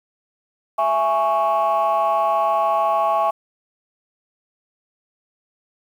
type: chord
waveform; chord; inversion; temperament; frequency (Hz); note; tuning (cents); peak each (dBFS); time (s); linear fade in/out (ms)
sine; C# minor; first; just; 665.2 / 831.5 / 1108.7; E5 / G#5 / C#6; +16 / +2 / 0; -19; 0.78-3.31; 10
effects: tanh soft clip ceiling -11 dBFS + 8-bit